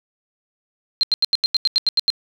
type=tone bursts; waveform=sine; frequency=4166 Hz; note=C8; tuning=8 cents flat; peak=-13 dBFS; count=11; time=1.01-2.102 s; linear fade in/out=0 ms; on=22 ms; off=85 ms; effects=none